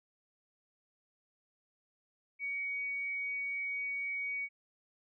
sine tone, 2249 Hz, C#7, 24 cents sharp, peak -34 dBFS, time 2.39-4.49 s, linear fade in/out 50 ms, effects none

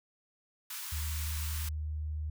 white high-pass noise, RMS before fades -41 dBFS, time 0.7-1.69 s, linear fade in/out 5 ms, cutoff 880 Hz, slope 96 dB/octave
sine tone, 76.5 Hz, D#2, 29 cents flat, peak -33 dBFS, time 0.92-2.3 s, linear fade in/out 5 ms
effects none

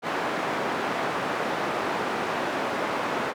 white band-pass noise, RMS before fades -28 dBFS, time 0.02-3.34 s, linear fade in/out 50 ms, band 220 to 1200 Hz, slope 12 dB/octave, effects none

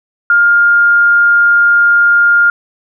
sine tone, 1409 Hz, F6, 15 cents sharp, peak -5 dBFS, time 0.3-2.5 s, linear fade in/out 2 ms, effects none

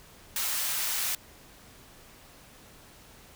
white high-pass noise, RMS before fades -30 dBFS, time 0.36-1.15 s, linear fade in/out 2 ms, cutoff 900 Hz, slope 12 dB/octave, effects pink hiss -53 dBFS RMS until 3.35 s

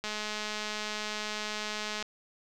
click train, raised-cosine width 0.2 ms, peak -18 dBFS, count 422, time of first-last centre 0.04-2.026 s, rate 212 Hz, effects none

